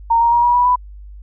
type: tone with pitch steps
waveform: sine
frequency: 923 / 936.4 / 950 / 963.9 / 977.9 / 992.1 Hz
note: A#5 / A#5 / A#5 / B5 / B5 / B5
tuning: -17 / +8 / +33 / -42 / -17 / +8 cents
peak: -10 dBFS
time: 0.1-0.76 s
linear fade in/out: 10 ms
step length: 110 ms
effects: added 50 Hz sine -33 dBFS peak until 1.22 s